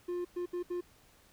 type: tone bursts at uneven times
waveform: triangle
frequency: 353.6 Hz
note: F4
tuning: 22 cents sharp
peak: -31 dBFS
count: 4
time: 0.08-0.25 / 0.36-0.46 / 0.53-0.63 / 0.7-0.81 s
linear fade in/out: 10 ms
effects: pink hiss -63 dBFS RMS until 1.32 s